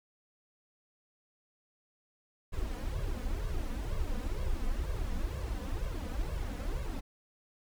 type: noise with flanger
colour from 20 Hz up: brown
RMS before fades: -34 dBFS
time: 2.52-7.01 s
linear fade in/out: 20 ms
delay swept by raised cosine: 1.8 to 4.1 ms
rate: 2.1 Hz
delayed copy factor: +1
effects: none